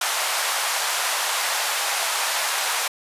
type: band-pass noise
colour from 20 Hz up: pink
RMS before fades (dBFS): -24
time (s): 0.01-2.88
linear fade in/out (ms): 5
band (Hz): 710 to 13000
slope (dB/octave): 24
effects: resampled to 32000 Hz